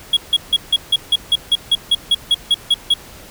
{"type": "tone bursts", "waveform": "triangle", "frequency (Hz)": 3322, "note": "G#7", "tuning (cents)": 0, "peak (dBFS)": -8, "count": 15, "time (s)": [0.13, 2.94], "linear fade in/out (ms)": 5, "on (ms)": 38, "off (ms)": 160, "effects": ["pink hiss -39 dBFS RMS until 3.3 s"]}